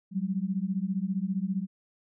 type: beating tone pair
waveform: sine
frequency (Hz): 183.5 / 198.5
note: F#3 / G3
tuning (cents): -14 / +22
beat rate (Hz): 15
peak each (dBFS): -30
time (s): 0.11-1.67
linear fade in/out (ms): 50
effects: none